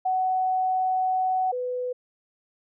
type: tone pair in turn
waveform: sine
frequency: 747 / 498.6 Hz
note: F#5 / B4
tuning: +16 / +16 cents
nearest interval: perfect fifth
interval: 700 cents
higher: first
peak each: -21 / -26 dBFS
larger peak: first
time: 0.05-1.52 / 1.52-1.93 s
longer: first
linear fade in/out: 10 ms
effects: none